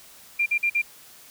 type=tone bursts; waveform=sine; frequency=2386 Hz; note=D7; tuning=27 cents sharp; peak=-19 dBFS; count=4; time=0.39-0.819 s; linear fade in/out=10 ms; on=72 ms; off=47 ms; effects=white hiss -49 dBFS RMS until 1.3 s